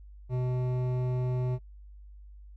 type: tone with hard clipping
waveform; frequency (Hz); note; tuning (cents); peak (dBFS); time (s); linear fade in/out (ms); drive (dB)
triangle; 125.9; B2; +34; -29; 0.29-1.59; 50; 16
effects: noise-tail reverb RT60 0.1 s tail -21 dB re dry + added 50 Hz sine -46 dBFS peak until 2.56 s